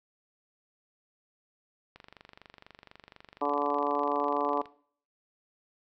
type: click train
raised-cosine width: 0.3 ms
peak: -32 dBFS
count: 66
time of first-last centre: 1.96-4.657 s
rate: 24.1 Hz
type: harmonic tone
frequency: 144.6 Hz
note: D3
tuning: 27 cents flat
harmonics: 2 / 3 / 4 / 5 / 6 / 7 / 8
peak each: -34 / -34 / -34 / -34 / -34 / -34 / -34 dBFS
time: 3.41-4.62 s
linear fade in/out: 10 ms
effects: noise-tail reverb RT60 0.5 s tail -18 dB re dry